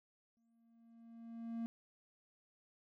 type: tone with exponential growth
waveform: triangle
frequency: 230 Hz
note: A#3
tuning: 23 cents flat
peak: -35 dBFS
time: 0.37-1.66 s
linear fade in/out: 0 ms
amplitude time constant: 280 ms
effects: none